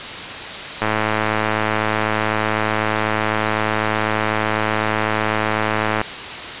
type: click train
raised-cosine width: 0.5 ms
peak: -3 dBFS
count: 562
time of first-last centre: 0.82-6.014 s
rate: 108 Hz
effects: white hiss -28 dBFS RMS until 6.6 s + resampled to 8000 Hz